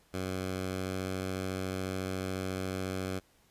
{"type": "tone with pitch glide", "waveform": "10% pulse", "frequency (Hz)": [93.4, 94.05], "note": ["F#2", "F#2"], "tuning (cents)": [17, 29], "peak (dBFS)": -25, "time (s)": [0.13, 3.2], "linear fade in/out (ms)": 20, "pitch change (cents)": 12, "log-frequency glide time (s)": [0.61, 1.09], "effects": ["pink hiss -66 dBFS RMS until 3.5 s", "resampled to 32000 Hz"]}